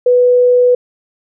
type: tone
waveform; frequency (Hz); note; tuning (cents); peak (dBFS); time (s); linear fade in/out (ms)
sine; 493.9; B4; 0; -6; 0.06-0.75; 5
effects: none